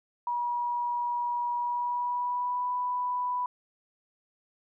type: tone with pitch glide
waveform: sine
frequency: 963 to 989.5 Hz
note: B5 to B5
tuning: -44 to +3 cents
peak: -27 dBFS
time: 0.27-3.46 s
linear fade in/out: 2 ms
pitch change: +47 cents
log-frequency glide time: 1.57-2.69 s
effects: none